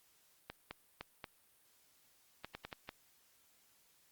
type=clicks; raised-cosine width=0.3 ms; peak=-27 dBFS; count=9; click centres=0.5 / 0.71 / 1.01 / 1.242 / 2.446 / 2.55 / 2.65 / 2.728 / 2.891 s; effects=white hiss -70 dBFS RMS until 4.11 s + Opus 48 kbps